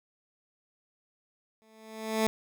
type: tone with exponential growth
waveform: 15% pulse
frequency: 220 Hz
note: A3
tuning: in tune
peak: -16 dBFS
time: 1.62-2.27 s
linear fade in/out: 0 ms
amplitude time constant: 140 ms
effects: none